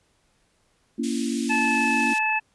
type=chord; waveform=sine; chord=A# diminished; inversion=none; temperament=just; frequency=233.1 / 279.7 / 335.6 Hz; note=A#3 / C#4 / E4; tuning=0 / +16 / +31 cents; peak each=-26 / -28 / -31 dBFS; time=0.98-2.14 s; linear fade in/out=10 ms
type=band-pass noise; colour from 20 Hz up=white; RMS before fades=-38 dBFS; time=1.03-2.19 s; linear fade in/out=10 ms; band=2200 to 10000 Hz; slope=24 dB/octave
type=harmonic tone; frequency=869 Hz; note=A5; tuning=22 cents flat; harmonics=1 / 2 / 3; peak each=-25 / -28 / -23 dBFS; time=1.49-2.4 s; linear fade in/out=20 ms
effects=pink hiss -66 dBFS RMS until 2.54 s + resampled to 24000 Hz